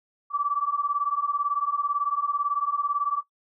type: beating tone pair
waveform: sine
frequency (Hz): 1146 / 1164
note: D6 / D6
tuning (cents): -43 / -16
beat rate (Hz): 18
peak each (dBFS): -26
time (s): 0.3-3.23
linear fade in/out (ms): 50
effects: noise-tail reverb RT60 0.1 s tail -17 dB re dry